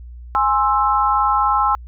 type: chord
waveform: sine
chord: Ab augmented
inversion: none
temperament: equal with one note detuned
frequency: 830.6 / 1053.8 / 1318.5 Hz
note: Ab5 / C6 / E6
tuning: 0 / +12 / 0 cents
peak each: -18 dBFS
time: 0.35-1.75 s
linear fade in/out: 0 ms
effects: added 60 Hz sine -33 dBFS peak until 1.87 s